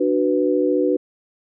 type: chord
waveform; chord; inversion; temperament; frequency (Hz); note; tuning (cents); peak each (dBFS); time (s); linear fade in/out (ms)
sine; B minor; first; just; 296.3 / 370.4 / 493.9; D4 / F#4 / B4; +15 / +2 / 0; -20; 0-0.97; 10
effects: none